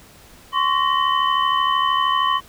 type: tone cluster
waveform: sine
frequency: 1047 / 1120 / 1867 / 3036 Hz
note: C6 / C#6 / A#6 / F#7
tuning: +1 / +18 / +2 / +44 cents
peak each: -20 / -19 / -28 / -25 dBFS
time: 0.52-2.41 s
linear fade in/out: 50 ms
effects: pink hiss -47 dBFS RMS until 2.48 s